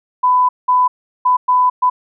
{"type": "tone bursts at uneven times", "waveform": "sine", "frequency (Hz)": 1000, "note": "B5", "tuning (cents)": 21, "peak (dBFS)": -9, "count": 5, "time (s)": [[0.23, 0.49], [0.68, 0.88], [1.25, 1.37], [1.48, 1.7], [1.82, 1.9]], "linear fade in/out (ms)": 10, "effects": []}